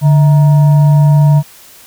sine tone with frequency modulation, 146.83 Hz, D3, in tune, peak -4 dBFS, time 0.01-1.43 s, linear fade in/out 50 ms, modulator 791 Hz, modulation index 0.24, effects white hiss -39 dBFS RMS until 1.86 s

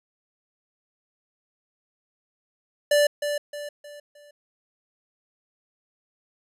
square tone with echo, 585 Hz, D5, 7 cents flat, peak -17 dBFS, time 2.91-3.07 s, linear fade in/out 5 ms, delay 310 ms, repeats 4, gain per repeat -8 dB, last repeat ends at 4.31 s, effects resampled to 32000 Hz

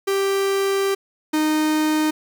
45% pulse tone pair in turn, 392 / 308.6 Hz, G4 / D#4, 0 / -14 cents, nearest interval major third, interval 414 cents, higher first, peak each -18 / -17 dBFS, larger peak second, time 0.07-0.95 / 1.33-2.11 s, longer first, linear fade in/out 10 ms, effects 9-bit

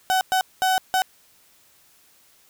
35% pulse tone bursts at uneven times, 752 Hz, F#5, 28 cents sharp, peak -16 dBFS, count 4, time 0.1-0.21 / 0.32-0.41 / 0.62-0.78 / 0.94-1.02 s, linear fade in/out 0 ms, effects white hiss -57 dBFS RMS until 2.49 s

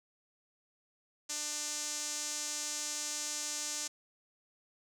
sawtooth tone with band-pass filter, 297.9 Hz, D4, 25 cents sharp, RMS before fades -38 dBFS, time 1.29-3.88 s, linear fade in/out 10 ms, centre 6700 Hz, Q 2.9, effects none

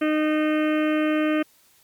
harmonic tone with a mistuned harmonic, 307.1 Hz, D#4, 23 cents flat, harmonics 1 / 2 / 4 / 5 / 6 / 7 / 8 / 9 / 10, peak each -20 / -26 / -32 / -34 / -36 / -37 / -38 / -39 / -40 dBFS, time 0.01-1.43 s, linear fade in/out 10 ms, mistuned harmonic 9, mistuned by -44 cents, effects white hiss -58 dBFS RMS until 1.83 s + MP3 96 kbps

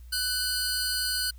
sawtooth tone cluster, 1497 / 4272 / 4747 Hz, F#6 / C8 / D8, +20 / +35 / +18 cents, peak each -28 dBFS, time 0.12-1.31 s, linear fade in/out 10 ms, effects added 60 Hz sine -43 dBFS peak until 1.38 s + white hiss -64 dBFS RMS until 1.38 s

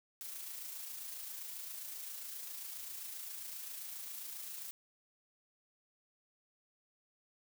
blue noise with amplitude modulation, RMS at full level -44 dBFS, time 0.21-4.71 s, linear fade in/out 0 ms, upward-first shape sine, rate 27.5 Hz, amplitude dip 35%, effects none

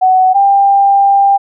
sine tone pair in turn, 747 / 794.4 Hz, F#5 / G5, +16 / +23 cents, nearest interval minor second, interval 107 cents, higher second, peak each -5 dBFS, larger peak neither, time 0.01-0.34 / 0.34-1.38 s, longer second, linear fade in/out 20 ms, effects none

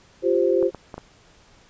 sine chord, F suspended second, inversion none, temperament equal, 349.2 / 392 / 523.3 Hz, F4 / G4 / C5, 0 / 0 / 0 cents, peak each -21 dBFS, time 0.22-0.71 s, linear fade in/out 50 ms
clicks, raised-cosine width 1 ms, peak -20 dBFS, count 4, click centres 0.627 / 0.747 / 0.942 / 0.98 s
effects pink hiss -54 dBFS RMS until 1.69 s + resampled to 16000 Hz

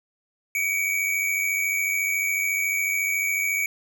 square tone pair together, 2262 / 2356 Hz, C#7 / D7, +34 / +5 cents, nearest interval minor second, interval 71 cents, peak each -24 / -29 dBFS, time 0.55-3.66 s, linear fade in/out 2 ms, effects none

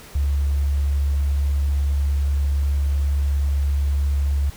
sine tone, 70.6 Hz, C#2, 32 cents sharp, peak -17 dBFS, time 0.15-4.5 s, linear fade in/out 5 ms, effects pink hiss -43 dBFS RMS until 4.56 s

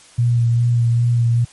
sine tone with vibrato, 118.6 Hz, A#2, 30 cents sharp, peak -12 dBFS, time 0.18-1.45 s, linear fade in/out 10 ms, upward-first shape sine, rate 2.5 Hz, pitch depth 21 cents each way, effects white hiss -46 dBFS RMS until 1.52 s + MP3 48 kbps

